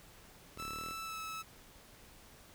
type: exponential two-way sweep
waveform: 5% pulse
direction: down then up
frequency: 42.79 to 35.8 to 42.79 Hz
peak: -37 dBFS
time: 0.55-0.94 s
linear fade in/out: 20 ms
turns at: 0.66 s
type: tone with pitch glide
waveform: sawtooth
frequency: 1318.5 to 1300.3 Hz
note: E6 to E6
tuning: 0 to -24 cents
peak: -37 dBFS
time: 0.58-1.43 s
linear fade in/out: 20 ms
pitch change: -24 cents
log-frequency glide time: 1.03-1.2 s
effects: pink hiss -58 dBFS RMS until 2.54 s